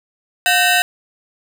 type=ring-modulated tone; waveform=20% pulse; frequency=1127 Hz; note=C#6; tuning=28 cents sharp; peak=-4 dBFS; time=0.46-0.82 s; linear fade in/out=0 ms; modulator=412 Hz; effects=none